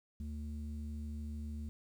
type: tone with low-pass filter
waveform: square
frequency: 73.9 Hz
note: D2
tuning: 11 cents sharp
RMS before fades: -42 dBFS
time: 0.2-1.69 s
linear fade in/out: 0 ms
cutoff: 180 Hz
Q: 7.6
effects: 11-bit